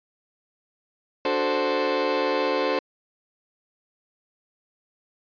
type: chord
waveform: 30% pulse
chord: D dominant seventh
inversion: none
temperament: equal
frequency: 293.7 / 370 / 440 / 523.3 Hz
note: D4 / F#4 / A4 / C5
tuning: 0 / 0 / 0 / 0 cents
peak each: -27 / -27 / -25 / -22 dBFS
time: 1.25-2.79 s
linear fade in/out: 2 ms
effects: resampled to 11025 Hz

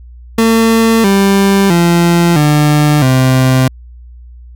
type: tone with pitch steps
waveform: 30% pulse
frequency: 226.2 / 196.92 / 171.43 / 149.24 / 129.92 Hz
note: A3 / G3 / F3 / D3 / C3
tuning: +48 / +8 / -32 / +28 / -12 cents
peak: -4 dBFS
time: 0.38-3.68 s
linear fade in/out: 5 ms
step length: 660 ms
effects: added 60 Hz sine -31 dBFS peak until 4.55 s

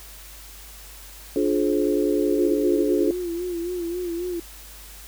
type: chord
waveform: sine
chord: D half-diminished seventh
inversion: none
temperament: just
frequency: 293.7 / 352.4 / 422.9 / 528.6 Hz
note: D4 / F4 / Ab4 / C5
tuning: 0 / +16 / +31 / +18 cents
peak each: -23 / -24 / -23 / -29 dBFS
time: 1.36-3.11 s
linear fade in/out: 2 ms
type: tone with vibrato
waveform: sine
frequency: 349.2 Hz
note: F4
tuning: in tune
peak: -25 dBFS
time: 2.31-4.4 s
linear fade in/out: 5 ms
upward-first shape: sine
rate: 3.7 Hz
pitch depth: 67 cents each way
effects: added 50 Hz sine -44 dBFS peak until 5.07 s + white hiss -44 dBFS RMS until 5.07 s

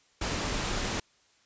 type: noise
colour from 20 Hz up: pink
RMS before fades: -31 dBFS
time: 0.21-1 s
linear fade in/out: 5 ms
effects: white hiss -65 dBFS RMS until 1.45 s + resampled to 16000 Hz

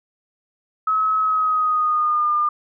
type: tone with pitch glide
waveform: sine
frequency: 1284 to 1205 Hz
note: E6 to D6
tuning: -46 to +44 cents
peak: -16 dBFS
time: 0.87-2.49 s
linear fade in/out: 5 ms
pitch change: -110 cents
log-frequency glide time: 1.19-2.32 s
effects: none

